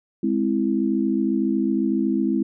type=chord; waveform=sine; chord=Ab augmented; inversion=none; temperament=equal; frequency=207.7 / 261.6 / 329.6 Hz; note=Ab3 / C4 / E4; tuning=0 / 0 / 0 cents; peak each=-23 dBFS; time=0.23-2.43 s; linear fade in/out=5 ms; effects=none